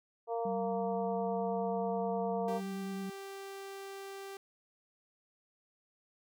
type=harmonic tone; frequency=231.2 Hz; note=A#3; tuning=14 cents flat; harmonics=2 / 3 / 4 / 5; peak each=-35 / -36 / -42 / -49 dBFS; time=0.27-2.61 s; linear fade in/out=50 ms
type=tone with vibrato; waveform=sine; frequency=191.9 Hz; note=G3; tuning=37 cents flat; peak=-37 dBFS; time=0.45-3.1 s; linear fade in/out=5 ms; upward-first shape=triangle; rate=9.5 Hz; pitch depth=26 cents each way
type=tone; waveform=sawtooth; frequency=392 Hz; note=G4; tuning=in tune; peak=-39 dBFS; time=2.48-4.37 s; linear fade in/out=2 ms
effects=none